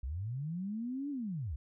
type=linear two-way sweep; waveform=sine; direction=up then down; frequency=57.3 to 293.5 to 57.3 Hz; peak=-35 dBFS; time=0.03-1.56 s; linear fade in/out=5 ms; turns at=1.1 s; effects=none